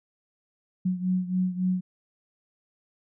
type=beating tone pair; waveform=sine; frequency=182.6 / 186.2 Hz; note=F#3 / F#3; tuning=-23 / +11 cents; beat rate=3.6 Hz; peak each=-25 / -29 dBFS; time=0.85-1.81 s; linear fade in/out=10 ms; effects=none